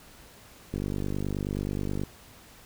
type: click train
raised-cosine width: 3 ms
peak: -18 dBFS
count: 65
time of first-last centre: 0.74-2.036 s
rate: 49.4 Hz
effects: pink hiss -52 dBFS RMS until 2.65 s